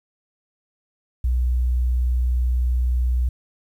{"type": "tone", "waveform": "sine", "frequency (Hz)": 61.7, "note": "B1", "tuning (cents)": -1, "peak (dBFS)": -17, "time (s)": [1.24, 3.29], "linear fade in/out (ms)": 5, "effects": ["9-bit"]}